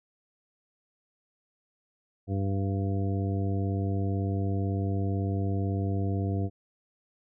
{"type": "harmonic tone", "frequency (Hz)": 98, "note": "G2", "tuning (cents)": 0, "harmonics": [1, 2, 3, 4, 5, 7], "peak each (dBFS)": [-27, -34, -35, -39, -41, -41], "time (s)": [2.27, 6.5], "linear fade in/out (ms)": 50, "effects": []}